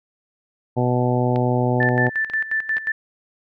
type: harmonic tone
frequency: 123.9 Hz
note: B2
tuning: 6 cents sharp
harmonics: 1 / 2 / 3 / 4 / 5 / 6 / 7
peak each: -20 / -23 / -25 / -26 / -27 / -28 / -28 dBFS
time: 0.76-2.1 s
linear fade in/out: 20 ms
type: click train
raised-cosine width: 0.3 ms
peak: -18 dBFS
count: 4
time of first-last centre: 1.36-2.768 s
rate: 2.13 Hz
type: tone with tremolo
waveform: sine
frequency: 1764 Hz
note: A6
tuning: 4 cents sharp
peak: -18 dBFS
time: 1.8-2.92 s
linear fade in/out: 5 ms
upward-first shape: square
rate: 5.6 Hz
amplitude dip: 75%
effects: none